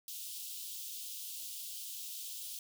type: high-pass noise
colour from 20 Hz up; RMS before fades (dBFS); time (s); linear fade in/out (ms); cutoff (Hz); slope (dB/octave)
white; -44; 0.08-2.59; 2; 2900; 48
effects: none